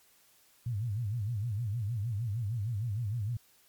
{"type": "tone with vibrato", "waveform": "sine", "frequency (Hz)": 110, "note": "A2", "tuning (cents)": 0, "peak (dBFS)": -30, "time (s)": [0.66, 3.37], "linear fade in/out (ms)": 5, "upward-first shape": "sine", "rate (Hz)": 6.5, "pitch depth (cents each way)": 200, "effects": ["white hiss -64 dBFS RMS until 3.68 s", "MP3 96 kbps"]}